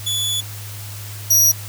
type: tone pair in turn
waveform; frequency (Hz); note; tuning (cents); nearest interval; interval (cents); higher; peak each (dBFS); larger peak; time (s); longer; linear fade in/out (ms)
sawtooth; 3438 / 5772; A7 / F#8; -41 / -44; major sixth; 897; second; -16 / -8; second; 0.06-0.41 / 1.3-1.52; first; 10
effects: added 103 Hz sine -31 dBFS peak until 1.68 s + white hiss -36 dBFS RMS until 1.68 s